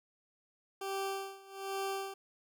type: tone with tremolo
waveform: 20% pulse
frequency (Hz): 389.8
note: G4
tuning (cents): -10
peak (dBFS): -29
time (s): 0.81-2.14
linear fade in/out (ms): 5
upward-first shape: sine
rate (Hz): 1.2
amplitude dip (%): 90
effects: none